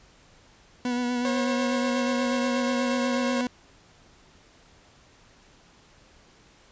40% pulse tone with vibrato, 245.2 Hz, B3, 12 cents flat, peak -24 dBFS, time 0.85-3.47 s, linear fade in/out 2 ms, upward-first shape sine, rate 8.2 Hz, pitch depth 24 cents each way
sawtooth tone with tremolo, 539 Hz, C#5, 49 cents flat, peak -23 dBFS, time 1.25-3.41 s, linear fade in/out 0 ms, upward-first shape sine, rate 8.5 Hz, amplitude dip 25%
effects pink hiss -56 dBFS RMS until 6.71 s + resampled to 16000 Hz

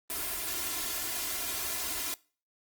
white noise with comb filter, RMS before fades -34 dBFS, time 0.1-2.14 s, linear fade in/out 0 ms, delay 2.9 ms, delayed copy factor +0.75, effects noise-tail reverb RT60 0.4 s tail -23 dB re dry + Opus 32 kbps

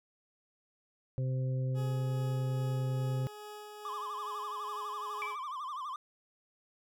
harmonic tone, 130 Hz, C3, 11 cents flat, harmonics 1 / 2 / 3 / 4, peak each -30 / -47 / -48 / -44 dBFS, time 1.18-3.27 s, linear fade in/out 0 ms
20% pulse tone with tremolo, 420 Hz, G#4, 19 cents sharp, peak -39 dBFS, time 1.74-5.37 s, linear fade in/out 50 ms, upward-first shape sine, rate 2.4 Hz, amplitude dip 25%
triangle tone with vibrato, 1108.7 Hz, C#6, in tune, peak -35 dBFS, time 3.85-5.96 s, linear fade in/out 2 ms, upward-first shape sine, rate 12 Hz, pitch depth 160 cents each way
sine tone with exponential decay, 2320 Hz, D7, 22 cents flat, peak -34 dBFS, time 5.22-5.55 s, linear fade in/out 0 ms, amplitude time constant 70 ms
effects none

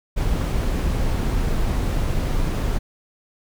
brown noise, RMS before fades -21 dBFS, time 0.16-2.79 s, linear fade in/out 20 ms, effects none

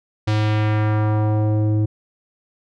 square tone with low-pass filter sweep, 107 Hz, A2, 48 cents flat, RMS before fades -18 dBFS, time 0.27-1.86 s, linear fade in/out 10 ms, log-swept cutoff 4800 to 310 Hz, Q 1.2, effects none

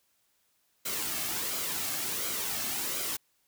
white noise with flanger, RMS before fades -33 dBFS, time 0.85-3.17 s, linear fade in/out 10 ms, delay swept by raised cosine 1.1 to 2.1 ms, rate 1.4 Hz, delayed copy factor -0.5, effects white hiss -72 dBFS RMS until 3.47 s

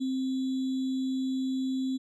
sine tone with sample-and-hold, 261.9 Hz, C4, 2 cents sharp, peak -27 dBFS, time 0-1.98 s, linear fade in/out 20 ms, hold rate 3675 Hz, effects low-pass 6000 Hz 12 dB/octave

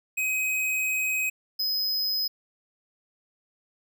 square tone pair in turn, 2526 / 5052 Hz, D#7 / D#8, +26 / +26 cents, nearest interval octave, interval 1200 cents, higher second, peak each -25 dBFS, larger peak neither, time 0.17-1.3 / 1.59-2.28 s, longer first, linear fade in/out 10 ms, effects none

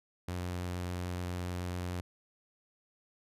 sawtooth tone, 89.3 Hz, F2, 39 cents sharp, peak -31 dBFS, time 0.28-2.01 s, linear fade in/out 5 ms, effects resampled to 32000 Hz

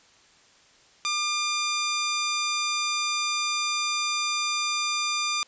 10% pulse tone, 1200 Hz, D6, 37 cents sharp, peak -16 dBFS, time 1.05-5.43 s, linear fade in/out 0 ms, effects white hiss -57 dBFS RMS until 5.47 s + resampled to 16000 Hz

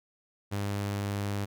sawtooth tone, 101 Hz, G#2, 48 cents flat, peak -26 dBFS, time 0.51-1.46 s, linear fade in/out 20 ms, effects none

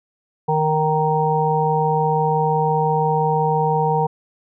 harmonic tone, 155.4 Hz, D#3, 2 cents flat, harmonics 1 / 3 / 5 / 6, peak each -21 / -21 / -21 / -21 dBFS, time 0.48-4.07 s, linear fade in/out 10 ms, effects none

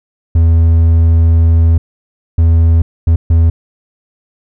triangle tone bursts at uneven times, 82.41 Hz, E2, in tune, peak -3 dBFS, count 4, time 0.35-1.78 / 2.38-2.82 / 3.07-3.16 / 3.3-3.5 s, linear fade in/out 5 ms, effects none

